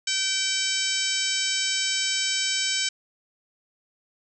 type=harmonic tone with a mistuned harmonic; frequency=770 Hz; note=G5; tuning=31 cents flat; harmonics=2 / 3 / 4 / 5 / 6 / 7 / 8 / 9 / 10; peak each=-34 / -32 / -29 / -33 / -33 / -30 / -33 / -35 / -32 dBFS; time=0.07-2.89 s; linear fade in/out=5 ms; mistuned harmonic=10; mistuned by=+18 cents; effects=none